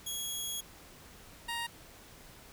15% pulse tone pair in turn, 3322 / 935.7 Hz, G#7 / A#5, 0 / +6 cents, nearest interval octave + minor seventh, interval 2194 cents, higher first, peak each -28 dBFS, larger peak neither, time 0.06-0.61 / 1.48-1.67 s, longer first, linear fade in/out 10 ms, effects pink hiss -54 dBFS RMS until 2.52 s

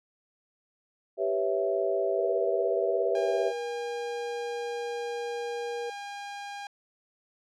sine chord, C# half-diminished seventh, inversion second, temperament equal, 392 / 493.9 / 554.4 / 659.3 Hz, G4 / B4 / C#5 / E5, 0 / 0 / 0 / 0 cents, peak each -29 / -33 / -32 / -29 dBFS, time 1.17-3.53 s, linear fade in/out 50 ms
sine tone with pitch glide, 477 to 474.3 Hz, A#4 to A#4, +40 to +30 cents, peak -32 dBFS, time 2.18-5.9 s, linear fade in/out 5 ms, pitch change -10 cents, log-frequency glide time 2.53-5.28 s
sawtooth tone, 809 Hz, G#5, 46 cents flat, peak -33 dBFS, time 3.15-6.67 s, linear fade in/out 2 ms
effects low-pass 6000 Hz 12 dB/octave

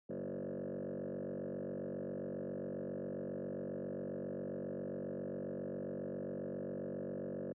sine tone with frequency modulation, 365.3 Hz, F#4, 22 cents flat, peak -37 dBFS, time 0.09-7.53 s, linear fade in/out 10 ms, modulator 47.4 Hz, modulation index 4.6, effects tanh soft clip ceiling -37 dBFS + high-pass 100 Hz 12 dB/octave

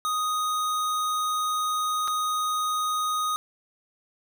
square tone with dropouts, 1245 Hz, D#6, 1 cent sharp, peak -25 dBFS, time 0.05-3.36 s, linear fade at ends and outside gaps 0 ms, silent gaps 2.076-2.08 s, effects none

